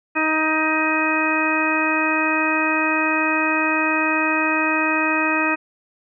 harmonic tone, 313.7 Hz, D#4, 14 cents sharp, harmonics 1 / 2 / 3 / 4 / 5 / 6 / 8, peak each -23 / -28 / -26 / -25 / -27 / -26 / -22 dBFS, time 0.15-5.56 s, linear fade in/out 20 ms, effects none

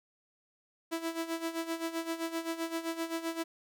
sawtooth tone with tremolo, 329.6 Hz, E4, in tune, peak -27 dBFS, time 0.91-3.44 s, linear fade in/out 20 ms, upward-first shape sine, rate 7.7 Hz, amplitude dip 75%, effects none

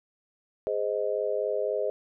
sine chord, Ab major, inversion none, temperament just, 415.3 / 519.1 / 623 Hz, Ab4 / C5 / Eb5, 0 / -14 / +2 cents, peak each -30 dBFS, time 0.67-1.9 s, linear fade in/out 0 ms, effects none

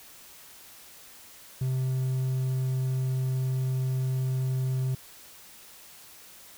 triangle tone, 130 Hz, C3, 11 cents flat, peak -23 dBFS, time 1.61-4.95 s, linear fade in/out 5 ms, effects white hiss -50 dBFS RMS until 6.57 s

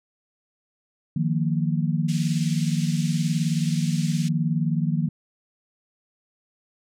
sine chord, Eb suspended second, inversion none, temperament equal, 155.56 / 174.61 / 233.1 Hz, Eb3 / F3 / Bb3, 0 / 0 / 0 cents, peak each -23 / -25 / -28 dBFS, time 1.16-5.09 s, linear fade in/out 5 ms
white band-pass noise, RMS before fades -39 dBFS, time 2.08-4.29 s, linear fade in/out 10 ms, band 2100 to 7800 Hz, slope 24 dB/octave
effects none

